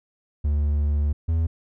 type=tone pair in turn; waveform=triangle; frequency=73.42 / 81.67 Hz; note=D2 / E2; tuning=0 / -16 cents; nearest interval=major second; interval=184 cents; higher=second; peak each=-17 / -17 dBFS; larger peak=neither; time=0.44-1.13 / 1.28-1.47 s; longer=first; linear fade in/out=10 ms; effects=none